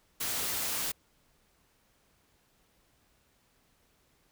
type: noise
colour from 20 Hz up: white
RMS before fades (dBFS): -33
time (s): 0.2-0.92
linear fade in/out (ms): 10
effects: pink hiss -69 dBFS RMS until 4.31 s